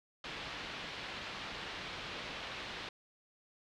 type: low-pass noise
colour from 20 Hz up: white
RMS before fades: -44 dBFS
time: 0.24-2.89 s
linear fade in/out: 2 ms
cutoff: 3800 Hz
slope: 24 dB/octave
effects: none